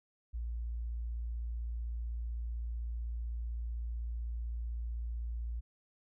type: tone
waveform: sine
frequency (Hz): 57.9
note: A#1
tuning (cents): -11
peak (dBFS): -35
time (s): 0.33-5.61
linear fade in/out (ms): 20
effects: none